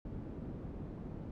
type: low-pass noise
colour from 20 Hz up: white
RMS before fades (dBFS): -44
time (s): 0.05-1.31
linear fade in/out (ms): 2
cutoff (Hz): 230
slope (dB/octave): 12
effects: none